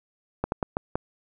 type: slowing click train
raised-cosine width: 1 ms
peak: -11 dBFS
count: 5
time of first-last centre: 0.44-0.955 s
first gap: 81 ms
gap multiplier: 1.32
effects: none